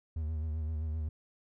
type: tone with vibrato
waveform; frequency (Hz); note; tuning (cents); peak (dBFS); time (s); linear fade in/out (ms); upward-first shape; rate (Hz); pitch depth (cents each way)
triangle; 78.3; D#2; +11; -30; 0.16-1.09; 5; sine; 7.7; 55
effects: none